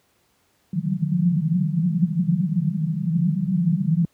pink band-pass noise, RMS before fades -21 dBFS, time 0.73-4.05 s, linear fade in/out 2 ms, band 150 to 190 Hz, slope 96 dB/octave, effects pink hiss -64 dBFS RMS until 4.13 s + high-pass 80 Hz 12 dB/octave

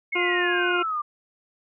sine exponential sweep, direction down, 2200 to 1174.7 Hz, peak -24 dBFS, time 0.12-1.02 s, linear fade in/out 10 ms
harmonic tone, 354.1 Hz, F4, 24 cents sharp, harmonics 1 / 2 / 3 / 4 / 6 / 7 / 8, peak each -25 / -32 / -30 / -33 / -37 / -31 / -32 dBFS, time 0.15-0.83 s, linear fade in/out 10 ms
effects none

